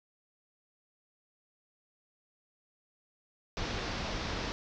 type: low-pass noise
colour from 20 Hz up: pink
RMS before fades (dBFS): -36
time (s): 3.57-4.52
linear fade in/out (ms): 0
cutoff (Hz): 5800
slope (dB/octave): 48
effects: none